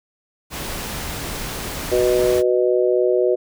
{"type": "noise", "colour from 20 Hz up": "pink", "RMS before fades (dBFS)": -28, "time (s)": [0.5, 2.43], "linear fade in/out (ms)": 50}
{"type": "harmonic tone", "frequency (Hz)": 123.47, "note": "B2", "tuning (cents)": 0, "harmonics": [3, 4, 5], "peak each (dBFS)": [-17, -19, -21], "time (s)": [1.91, 3.36], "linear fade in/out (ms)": 20}
{"effects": []}